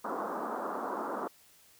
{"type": "band-pass noise", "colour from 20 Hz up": "white", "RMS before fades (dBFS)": -36, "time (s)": [0.04, 1.28], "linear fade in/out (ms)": 10, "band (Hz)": [210, 1300], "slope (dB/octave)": 48, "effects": ["white hiss -61 dBFS RMS until 1.79 s"]}